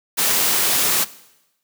white noise, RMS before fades -18 dBFS, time 0.17-1.05 s, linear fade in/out 20 ms, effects noise-tail reverb RT60 0.9 s tail -18 dB re dry + high-pass 150 Hz 12 dB/octave

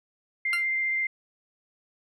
sine tone with vibrato, 2093 Hz, C7, in tune, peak -24 dBFS, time 0.45-1.07 s, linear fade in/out 5 ms, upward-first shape sine, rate 15 Hz, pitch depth 9 cents each way
20% pulse tone with exponential decay, 1388 Hz, F6, 11 cents flat, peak -20 dBFS, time 0.53-0.66 s, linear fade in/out 1 ms, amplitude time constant 27 ms
effects resampled to 32000 Hz

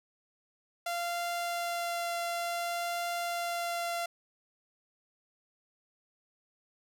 sawtooth tone with vibrato, 690 Hz, F5, 21 cents flat, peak -28 dBFS, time 0.86-4.06 s, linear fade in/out 5 ms, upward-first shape triangle, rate 0.56 Hz, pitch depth 8 cents each way, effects none

